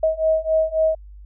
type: beating tone pair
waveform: sine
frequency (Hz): 634 / 637.7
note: D#5 / D#5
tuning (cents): +32 / +42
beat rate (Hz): 3.7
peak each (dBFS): -20 / -19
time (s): 0.03-0.95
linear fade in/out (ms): 5
effects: added 50 Hz sine -38 dBFS peak until 1.25 s